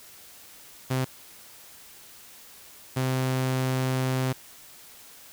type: tone bursts at uneven times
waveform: sawtooth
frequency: 130 Hz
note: C3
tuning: 11 cents flat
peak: -20 dBFS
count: 2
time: 0.9-1.05 / 2.96-4.33 s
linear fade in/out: 10 ms
effects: white hiss -49 dBFS RMS until 5.32 s